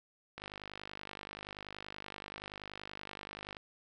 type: click train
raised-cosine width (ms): 0.3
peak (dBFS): -27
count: 162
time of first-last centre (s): 0.38-3.568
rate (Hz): 50.5
effects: none